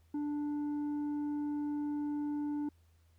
sine tone with tanh clipping, 293.7 Hz, D4, in tune, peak -34 dBFS, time 0.14-2.69 s, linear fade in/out 5 ms, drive 5 dB, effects added 82 Hz sine -63 dBFS peak until 3.18 s + pink hiss -75 dBFS RMS until 3.18 s

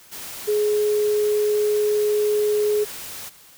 sine tone in noise, 420 Hz, G#4, 19 cents sharp, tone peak -17 dBFS, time 0.47-2.85 s, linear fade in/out 20 ms, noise white, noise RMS -35 dBFS, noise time 0.11-3.3 s, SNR +15 dB, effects white hiss -49 dBFS RMS until 3.57 s

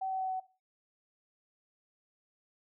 sine tone with pitch steps, 763 / 758.6 / 754.2 / 749.9 Hz, G5 / F#5 / F#5 / F#5, -47 / +43 / +33 / +23 cents, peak -32 dBFS, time 0.01-0.402 s, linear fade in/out 10 ms, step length 98 ms, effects noise-tail reverb RT60 0.3 s tail -17 dB re dry

